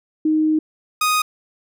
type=tone pair in turn; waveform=sine / sawtooth; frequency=311.1 / 1244.4 Hz; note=D#4 / D#6; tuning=0 / 0 cents; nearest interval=2 octaves; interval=2400 cents; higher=second; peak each=-14 / -12 dBFS; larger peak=second; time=0.25-0.59 / 1.01-1.22 s; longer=first; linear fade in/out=5 ms; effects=none